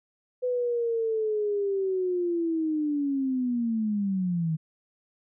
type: linear sweep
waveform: sine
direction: down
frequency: 503 to 155.56 Hz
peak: -24 dBFS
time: 0.42-4.57 s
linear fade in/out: 20 ms
effects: none